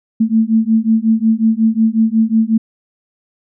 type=beating tone pair; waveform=sine; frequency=220 / 225.5 Hz; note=A3 / A3; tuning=0 / +43 cents; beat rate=5.5 Hz; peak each=-13 dBFS; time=0.2-2.58 s; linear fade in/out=10 ms; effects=none